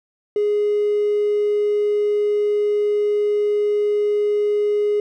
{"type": "tone with hard clipping", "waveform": "triangle", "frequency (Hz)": 415.5, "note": "G#4", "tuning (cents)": 1, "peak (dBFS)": -16, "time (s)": [0.36, 5], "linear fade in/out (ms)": 2, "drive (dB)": 3, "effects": []}